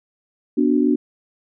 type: chord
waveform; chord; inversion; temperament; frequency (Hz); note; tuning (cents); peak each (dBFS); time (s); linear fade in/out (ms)
sine; B minor; none; equal; 246.9 / 293.7 / 370; B3 / D4 / F#4; 0 / 0 / 0; -18 / -17 / -22; 0.57-0.96; 10
effects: none